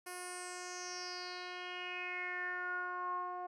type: tone with low-pass filter sweep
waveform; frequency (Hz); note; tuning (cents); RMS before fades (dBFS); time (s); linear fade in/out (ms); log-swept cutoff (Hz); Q
10% pulse; 360; F#4; -47; -42; 0.06-3.47; 10; 11000 to 840; 6.2
effects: none